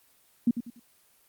sine tone with echo, 236.7 Hz, A#3, 27 cents sharp, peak -18 dBFS, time 0.47-0.51 s, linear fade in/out 5 ms, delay 96 ms, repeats 3, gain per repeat -10 dB, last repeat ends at 0.798 s, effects white hiss -63 dBFS RMS until 1.28 s + Opus 24 kbps

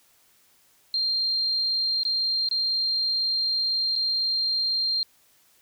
sine tone with dropouts, 4186 Hz, C8, in tune, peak -22 dBFS, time 0.94-5.03 s, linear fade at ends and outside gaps 1 ms, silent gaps 2.033-2.051 / 2.488-2.512 / 3.955-3.961 s, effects white hiss -61 dBFS RMS until 5.61 s

